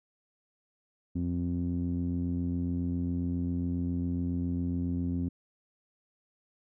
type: tone with low-pass filter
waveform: sawtooth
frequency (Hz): 87.31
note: F2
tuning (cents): 0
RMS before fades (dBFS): -31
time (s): 1.15-5.29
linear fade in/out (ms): 10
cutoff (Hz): 240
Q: 5.5
effects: none